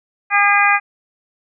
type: harmonic tone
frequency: 405.8 Hz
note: G#4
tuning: 40 cents flat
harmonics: 2 / 3 / 4 / 5 / 6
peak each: -17 / -17 / -17 / -17 / -17 dBFS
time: 0.3-0.8 s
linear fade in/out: 50 ms
effects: none